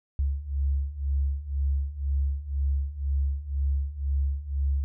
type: beating tone pair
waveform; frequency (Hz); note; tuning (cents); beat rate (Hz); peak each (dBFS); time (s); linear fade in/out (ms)
sine; 68.3 / 70.3; C#2 / C#2; -25 / +25; 2; -29 / -26; 0.19-4.84; 0
effects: none